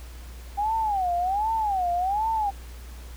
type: tone with vibrato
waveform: sine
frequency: 791 Hz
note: G5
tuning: 15 cents sharp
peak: -22 dBFS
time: 0.57-2.51 s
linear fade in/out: 20 ms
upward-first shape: sine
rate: 1.3 Hz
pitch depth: 220 cents each way
effects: added 60 Hz sine -38 dBFS peak until 3.16 s + pink hiss -49 dBFS RMS until 3.16 s